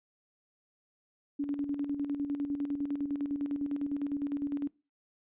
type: tone with tremolo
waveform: sine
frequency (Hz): 285.3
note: C#4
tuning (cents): +50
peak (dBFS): -28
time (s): 1.39-4.68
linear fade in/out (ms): 10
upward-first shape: square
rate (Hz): 9.9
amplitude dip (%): 55
effects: noise-tail reverb RT60 0.3 s tail -22 dB re dry + resampled to 8000 Hz